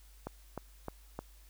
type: click train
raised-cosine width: 1 ms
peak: -24 dBFS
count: 4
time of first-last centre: 0.27-1.19 s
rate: 3.26 Hz
effects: added 50 Hz sine -55 dBFS peak until 1.49 s + white hiss -64 dBFS RMS until 1.49 s